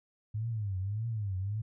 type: tone with vibrato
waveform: sine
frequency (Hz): 103.83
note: G#2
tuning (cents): 0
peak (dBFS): -31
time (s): 0.34-1.62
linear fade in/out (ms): 10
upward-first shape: triangle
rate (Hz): 1.7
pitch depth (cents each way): 220
effects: none